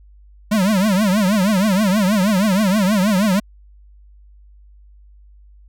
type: tone with vibrato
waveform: square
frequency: 200 Hz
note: G3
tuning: 35 cents sharp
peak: -14 dBFS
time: 0.51-3.4 s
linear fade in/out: 10 ms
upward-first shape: triangle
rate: 6.3 Hz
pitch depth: 210 cents each way
effects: added 50 Hz sine -43 dBFS peak until 5.68 s